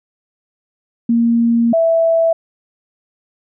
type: tone pair in turn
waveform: sine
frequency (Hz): 233.1 / 659.3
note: A#3 / E5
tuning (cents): 0 / 0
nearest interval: octave + tritone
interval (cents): 1800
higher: second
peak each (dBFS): -10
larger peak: neither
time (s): 1.09-1.73 / 1.73-2.33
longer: first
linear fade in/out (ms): 5
effects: none